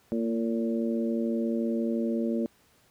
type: harmonic tone with a mistuned harmonic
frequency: 114.1 Hz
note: A#2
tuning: 37 cents flat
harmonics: 2 / 3 / 4 / 5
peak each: -27 / -32 / -35 / -36 dBFS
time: 0.12-2.46 s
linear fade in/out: 0 ms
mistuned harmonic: 2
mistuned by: +21 cents
effects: pink hiss -63 dBFS RMS until 2.9 s + high-pass 60 Hz 12 dB/octave